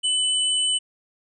sine tone pair together, 2998 / 8480 Hz, F#7 / C9, +22 / +22 cents, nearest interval octave + tritone, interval 1800 cents, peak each -20 / -26 dBFS, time 0.03-0.79 s, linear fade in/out 20 ms, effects none

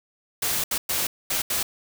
white noise bursts at uneven times, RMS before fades -25 dBFS, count 5, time 0.42-0.64 / 0.71-0.78 / 0.89-1.07 / 1.3-1.42 / 1.5-1.63 s, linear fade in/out 5 ms, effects none

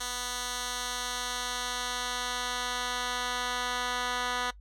10% pulse tone with band-pass filter sweep, 246.9 Hz, B3, in tune, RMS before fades -33 dBFS, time 0-4.51 s, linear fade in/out 10 ms, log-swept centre 5700 to 2500 Hz, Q 0.76, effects noise-tail reverb RT60 0.1 s tail -19 dB re dry + added 50 Hz sine -48 dBFS peak until 4.6 s

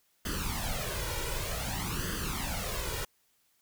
pink noise with flanger, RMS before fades -34 dBFS, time 0.25-3.05 s, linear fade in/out 5 ms, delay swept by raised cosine 0.63 to 2.13 ms, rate 0.54 Hz, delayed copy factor +0.75, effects white hiss -71 dBFS RMS until 3.61 s

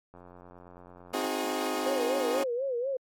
click train, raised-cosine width 1 ms, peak -36 dBFS, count 89, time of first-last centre 0.14-1.129 s, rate 89 Hz
20% pulse chord, Ab dominant seventh, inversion first, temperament equal with one note detuned, 261.6 / 311.1 / 361.1 / 415.3 Hz, C4 / Eb4 / Gb4 / Ab4, 0 / 0 / -42 / 0 cents, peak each -30 dBFS, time 1.13-2.44 s, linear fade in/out 10 ms
sine tone with vibrato, 510 Hz, C5, 44 cents flat, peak -28 dBFS, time 1.86-2.97 s, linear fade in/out 5 ms, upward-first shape sine, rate 4.1 Hz, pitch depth 140 cents each way
effects AAC 64 kbps

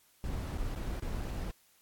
brown noise with dropouts, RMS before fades -36 dBFS, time 0.24-1.51 s, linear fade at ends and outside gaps 1 ms, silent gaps 0.576-0.582 / 0.752-0.758 / 0.998-1.022 / 1.215-1.218 s, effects white hiss -66 dBFS RMS until 1.81 s + AAC 64 kbps

